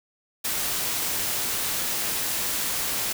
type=noise; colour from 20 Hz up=white; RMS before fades=-27 dBFS; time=0.44-3.13 s; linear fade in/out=10 ms; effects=none